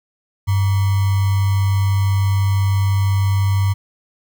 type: tone with sample-and-hold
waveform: sine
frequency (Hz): 98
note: G2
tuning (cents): 0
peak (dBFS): -13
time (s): 0.47-3.74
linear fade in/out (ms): 20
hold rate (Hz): 1050
effects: none